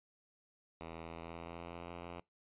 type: tone with pitch glide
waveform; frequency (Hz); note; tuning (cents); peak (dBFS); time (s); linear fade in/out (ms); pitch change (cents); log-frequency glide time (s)
5% pulse; 82.41 to 86.36; E2 to F2; 0 to -19; -34; 0.81-2.2; 0; +81; 1.01-1.91
effects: noise-tail reverb RT60 0.2 s tail -24 dB re dry + resampled to 8000 Hz